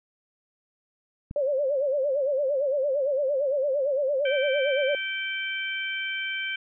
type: click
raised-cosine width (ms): 5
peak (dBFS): -23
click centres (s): 1.311
type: tone with vibrato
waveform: sine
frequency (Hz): 554.4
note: C#5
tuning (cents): 0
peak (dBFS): -22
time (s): 1.36-4.95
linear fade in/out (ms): 2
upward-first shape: sine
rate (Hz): 8.8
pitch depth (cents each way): 120
type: harmonic tone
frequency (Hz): 776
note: G5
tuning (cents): -18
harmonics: 2 / 3 / 4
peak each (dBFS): -32 / -31 / -34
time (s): 4.25-6.56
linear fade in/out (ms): 5
effects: none